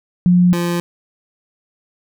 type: tone pair in turn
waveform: sine / 25% pulse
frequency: 178.1 / 173.13 Hz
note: F3 / F3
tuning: +34 / -15 cents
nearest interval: unison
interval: 49 cents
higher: first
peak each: -8 / -13 dBFS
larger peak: first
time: 0.26-0.53 / 0.53-0.8 s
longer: neither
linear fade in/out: 0 ms
effects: none